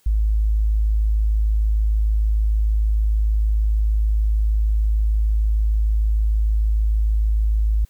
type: tone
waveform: sine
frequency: 53.3 Hz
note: G#1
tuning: 46 cents sharp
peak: -15 dBFS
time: 0.06-7.85 s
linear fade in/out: 5 ms
effects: white hiss -60 dBFS RMS until 7.89 s